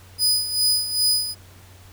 sawtooth tone with tremolo, 4978 Hz, D#8, in tune, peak -13 dBFS, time 0.18-1.35 s, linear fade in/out 50 ms, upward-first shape sine, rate 2.5 Hz, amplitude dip 70%, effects added 92 Hz sine -46 dBFS peak until 1.92 s + pink hiss -50 dBFS RMS until 1.92 s

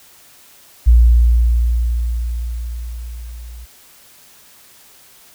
sine tone with level ramp, 58.7 Hz, A#1, 13 cents sharp, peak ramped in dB -4 to -31 dBFS, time 0.86-3.66 s, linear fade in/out 20 ms, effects white hiss -46 dBFS RMS until 5.34 s

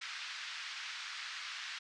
pink band-pass noise, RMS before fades -44 dBFS, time 0.01-1.79 s, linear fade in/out 10 ms, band 1400 to 5200 Hz, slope 24 dB/octave, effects resampled to 22050 Hz

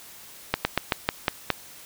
slowing click train, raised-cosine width 0.3 ms, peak -4 dBFS, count 7, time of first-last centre 0.54-1.503 s, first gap 110 ms, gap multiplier 1.15, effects white hiss -46 dBFS RMS until 1.85 s

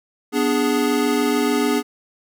square chord, G# diminished, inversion first, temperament equal, 246.9 / 293.7 / 415.3 Hz, B3 / D4 / G#4, 0 / 0 / 0 cents, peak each -22 dBFS, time 0.32-1.83 s, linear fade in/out 50 ms, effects none

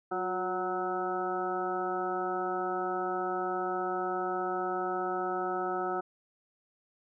harmonic tone with a mistuned harmonic, 185 Hz, F#3, in tune, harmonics 1 / 2 / 3 / 4 / 5 / 7 / 8, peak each -45 / -34 / -42 / -34 / -43 / -36 / -44 dBFS, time 0.11-6.01 s, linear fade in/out 10 ms, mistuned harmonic 2, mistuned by -40 cents, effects none

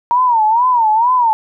sine tone with vibrato, 932.3 Hz, A#5, in tune, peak -9 dBFS, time 0.11-1.33 s, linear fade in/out 0 ms, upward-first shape sine, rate 2.2 Hz, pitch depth 150 cents each way, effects none

